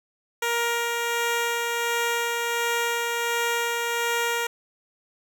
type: tone with tremolo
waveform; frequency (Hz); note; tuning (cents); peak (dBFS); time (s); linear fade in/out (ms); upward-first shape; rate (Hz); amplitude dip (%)
10% pulse; 470; A#4; +14; -14; 0.42-4.47; 5; sine; 1.4; 25
effects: none